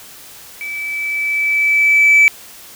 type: tone with level ramp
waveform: sine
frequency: 2308 Hz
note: D7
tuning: 31 cents flat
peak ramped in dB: -23 to -3 dBFS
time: 0.61-2.28 s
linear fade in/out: 0 ms
effects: tanh soft clip ceiling -4 dBFS + white hiss -38 dBFS RMS until 2.75 s